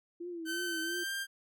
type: tone with vibrato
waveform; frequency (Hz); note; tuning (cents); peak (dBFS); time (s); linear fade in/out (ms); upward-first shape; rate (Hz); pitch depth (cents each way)
sine; 338.1; E4; +44; -38; 0.2-1.04; 10; triangle; 2.9; 98
type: tone with pitch glide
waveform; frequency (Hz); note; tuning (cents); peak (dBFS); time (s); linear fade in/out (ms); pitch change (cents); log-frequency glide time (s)
sawtooth; 1535 to 1590; G6 to G6; -37 to +24; -31; 0.45-1.27; 50; +61; 0.8-1.14
effects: none